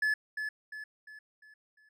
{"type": "tone with echo", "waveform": "triangle", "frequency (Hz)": 1720, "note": "A6", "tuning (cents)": -40, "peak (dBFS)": -24, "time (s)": [0.02, 0.14], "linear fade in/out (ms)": 5, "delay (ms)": 350, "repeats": 5, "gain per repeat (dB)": -7, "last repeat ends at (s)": 1.89, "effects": []}